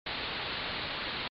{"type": "low-pass noise", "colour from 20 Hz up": "white", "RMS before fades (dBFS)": -36, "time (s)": [0.06, 1.28], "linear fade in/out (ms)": 5, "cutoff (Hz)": 4400, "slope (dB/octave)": 96, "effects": ["MP3 48 kbps"]}